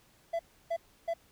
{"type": "tone bursts", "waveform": "triangle", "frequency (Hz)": 670, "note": "E5", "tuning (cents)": 28, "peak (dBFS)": -27, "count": 3, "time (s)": [0.33, 1.139], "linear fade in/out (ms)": 10, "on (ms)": 63, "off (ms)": 310, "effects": ["pink hiss -64 dBFS RMS until 1.31 s"]}